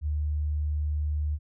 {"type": "tone", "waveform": "sine", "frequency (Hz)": 75, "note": "D2", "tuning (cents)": 37, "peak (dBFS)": -25, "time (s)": [0.01, 1.39], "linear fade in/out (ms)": 50, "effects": []}